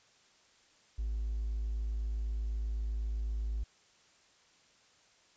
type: tone with hard clipping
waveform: triangle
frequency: 54 Hz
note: A1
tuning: 32 cents flat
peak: -32 dBFS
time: 0.98-3.64 s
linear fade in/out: 10 ms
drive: 3 dB
effects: white hiss -65 dBFS RMS until 5.36 s + resampled to 16000 Hz